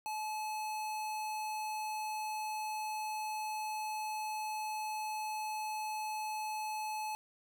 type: tone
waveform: square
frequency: 860 Hz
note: A5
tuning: 40 cents flat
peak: -37 dBFS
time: 0.06-7.15 s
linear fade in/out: 0 ms
effects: none